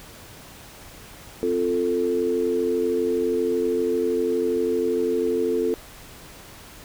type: chord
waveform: sine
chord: F major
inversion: second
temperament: equal with one note detuned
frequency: 261.6 / 349.2 / 441.8 Hz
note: C4 / F4 / A4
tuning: 0 / 0 / +7 cents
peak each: -28 / -25 / -22 dBFS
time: 1.43-5.74 s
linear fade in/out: 0 ms
effects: pink hiss -44 dBFS RMS until 6.84 s

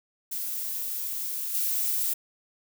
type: noise with level steps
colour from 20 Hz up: violet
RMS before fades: -32 / -27 dBFS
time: 0.31-2.14 s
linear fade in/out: 10 ms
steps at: 1.54 s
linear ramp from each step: 5 ms
effects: none

